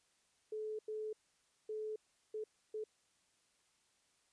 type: tone bursts at uneven times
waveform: sine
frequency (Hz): 431.3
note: A4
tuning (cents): -35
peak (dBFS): -39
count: 5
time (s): 0.52-0.79 / 0.88-1.13 / 1.69-1.96 / 2.34-2.44 / 2.74-2.84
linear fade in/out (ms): 5
effects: white hiss -75 dBFS RMS until 4.32 s + resampled to 22050 Hz